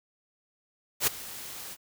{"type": "noise with ADSR envelope", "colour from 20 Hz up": "white", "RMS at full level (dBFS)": -22, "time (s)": [1, 1.77], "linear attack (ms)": 71, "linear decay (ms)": 12, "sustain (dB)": -19, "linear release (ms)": 47, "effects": []}